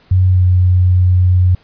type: tone with pitch glide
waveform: sine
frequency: 92.5 to 90.86 Hz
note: F#2 to F#2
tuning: 0 to -31 cents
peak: -7 dBFS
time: 0.11-1.55 s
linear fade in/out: 5 ms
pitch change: -31 cents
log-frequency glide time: 0.29-0.43 s
effects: pink hiss -50 dBFS RMS until 1.63 s + resampled to 11025 Hz